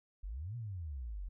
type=exponential two-way sweep; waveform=sine; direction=up then down; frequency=42 to 123.47 to 42 Hz; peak=-39 dBFS; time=0.23-1.29 s; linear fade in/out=10 ms; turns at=0.56 s; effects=none